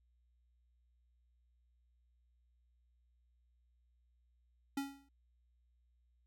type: tone with exponential decay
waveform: square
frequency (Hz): 277.2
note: C#4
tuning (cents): 0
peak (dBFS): -34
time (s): 4.77-5.09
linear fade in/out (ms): 5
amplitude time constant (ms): 68
effects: added 60 Hz sine -70 dBFS peak until 6.26 s